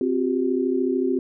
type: chord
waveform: sine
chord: C suspended fourth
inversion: none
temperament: equal with one note detuned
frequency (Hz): 261.6 / 358.4 / 392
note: C4 / F4 / G4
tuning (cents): 0 / +45 / 0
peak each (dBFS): -23 / -24 / -25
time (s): 0.01-1.19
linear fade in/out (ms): 2
effects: none